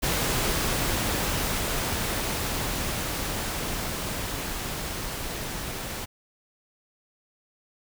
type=noise with level ramp; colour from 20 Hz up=pink; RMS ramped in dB=-25 to -34 dBFS; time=0.02-6.06 s; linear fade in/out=20 ms; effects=none